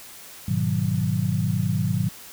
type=chord; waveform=sine; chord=G# minor seventh; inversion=none; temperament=equal; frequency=103.83 / 123.47 / 155.56 / 185 Hz; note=G#2 / B2 / D#3 / F#3; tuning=0 / 0 / 0 / 0 cents; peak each=-26 dBFS; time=0.48-2.09 s; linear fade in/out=5 ms; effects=white hiss -43 dBFS RMS until 2.32 s